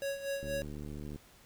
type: tone with tremolo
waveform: square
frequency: 554.4 Hz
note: C#5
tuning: in tune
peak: -33 dBFS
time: 0.02-0.62 s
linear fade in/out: 0 ms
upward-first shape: sine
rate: 4.2 Hz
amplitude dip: 70%
type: click train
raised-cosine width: 3 ms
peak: -31 dBFS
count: 55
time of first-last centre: 0.43-1.16 s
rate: 74 Hz
effects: pink hiss -60 dBFS RMS until 1.45 s